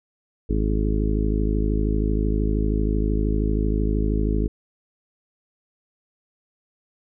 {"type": "harmonic tone", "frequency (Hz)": 52.9, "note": "G#1", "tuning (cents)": 33, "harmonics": [1, 2, 3, 4, 5, 6, 7, 8], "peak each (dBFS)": [-21, -29, -30, -29, -30, -30, -35, -31], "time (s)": [0.49, 4.48], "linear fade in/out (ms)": 10, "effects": []}